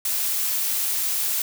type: noise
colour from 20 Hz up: blue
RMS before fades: -24 dBFS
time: 0.05-1.42 s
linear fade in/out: 2 ms
effects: none